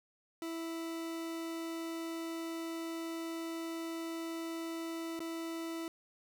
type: tone with dropouts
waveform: 40% pulse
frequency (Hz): 329.6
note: E4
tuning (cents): 0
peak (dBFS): -37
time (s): 0.42-5.88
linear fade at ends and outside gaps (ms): 1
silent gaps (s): 5.193-5.203
effects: none